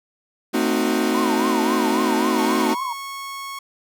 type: chord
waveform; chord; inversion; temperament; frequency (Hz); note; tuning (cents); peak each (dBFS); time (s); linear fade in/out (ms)
40% pulse; A diminished seventh; none; equal with one note detuned; 224.6 / 261.6 / 311.1 / 370; A3 / C4 / Eb4 / Gb4; +36 / 0 / 0 / 0; -23; 0.53-2.75; 20
type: tone with vibrato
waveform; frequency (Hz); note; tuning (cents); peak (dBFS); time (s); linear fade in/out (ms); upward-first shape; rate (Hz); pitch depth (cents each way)
sine; 970; B5; -31; -24; 1.14-2.93; 5; triangle; 3.7; 200
type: tone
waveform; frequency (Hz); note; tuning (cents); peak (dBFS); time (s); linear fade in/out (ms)
sawtooth; 1100; C#6; -14; -26; 2.37-3.59; 5
effects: none